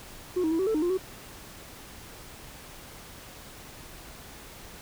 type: tone with pitch steps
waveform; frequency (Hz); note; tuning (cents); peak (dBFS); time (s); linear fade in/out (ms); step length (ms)
sine; 362.4 / 316.9 / 327.5 / 380.2 / 441.4 / 306.7 / 350.7 / 375; F#4 / D#4 / E4 / F#4 / A4 / D#4 / F4 / F#4; -36 / +32 / -11 / +47 / +5 / -25 / +7 / +23; -21; 0.36-0.976; 10; 77
effects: tanh soft clip ceiling -22 dBFS + pink hiss -46 dBFS RMS until 4.81 s